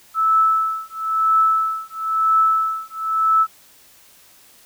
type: tone with tremolo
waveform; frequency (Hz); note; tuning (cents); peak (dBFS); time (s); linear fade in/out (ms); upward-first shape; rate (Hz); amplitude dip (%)
sine; 1310; E6; -11; -11; 0.14-3.47; 50; triangle; 1; 100
effects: white hiss -50 dBFS RMS until 4.65 s